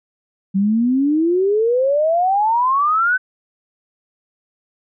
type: exponential sweep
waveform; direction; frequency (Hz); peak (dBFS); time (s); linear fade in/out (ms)
sine; up; 188.9 to 1538; -13; 0.54-3.18; 20
effects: none